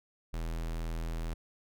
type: tone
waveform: square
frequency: 41.01 Hz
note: E1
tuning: 8 cents flat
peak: -34 dBFS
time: 0.33-1.34 s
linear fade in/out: 10 ms
effects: none